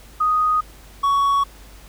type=tone pair in turn; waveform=sine / triangle; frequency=1244.5 / 1118.6 Hz; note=D#6 / C#6; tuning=0 / +15 cents; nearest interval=major second; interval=185 cents; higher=first; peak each=-15 / -13 dBFS; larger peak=second; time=0.2-0.61 / 1.03-1.44 s; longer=neither; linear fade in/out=10 ms; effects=added 50 Hz sine -43 dBFS peak until 1.88 s + pink hiss -47 dBFS RMS until 1.88 s